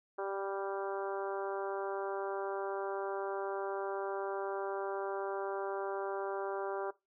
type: harmonic tone with a mistuned harmonic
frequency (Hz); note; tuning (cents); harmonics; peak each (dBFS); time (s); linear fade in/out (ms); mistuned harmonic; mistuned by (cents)
196; G3; 0; 2 / 3 / 4 / 5 / 6 / 7 / 8; -38 / -41 / -42 / -46 / -47 / -47 / -52; 0.18-6.91; 10; 7; +19
effects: noise-tail reverb RT60 0.2 s tail -18 dB re dry